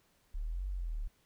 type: exponential two-way sweep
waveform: sine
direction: up then down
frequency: 34.65 to 49 to 34.65 Hz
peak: -34 dBFS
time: 0.34-1.08 s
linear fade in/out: 10 ms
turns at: 0.67 s
effects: pink hiss -71 dBFS RMS until 1.25 s